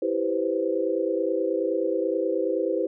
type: chord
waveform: sine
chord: C major seventh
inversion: first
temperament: equal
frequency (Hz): 329.6 / 392 / 493.9 / 523.3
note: E4 / G4 / B4 / C5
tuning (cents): 0 / 0 / 0 / 0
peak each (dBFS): -28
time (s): 0.02-2.87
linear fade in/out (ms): 5
effects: none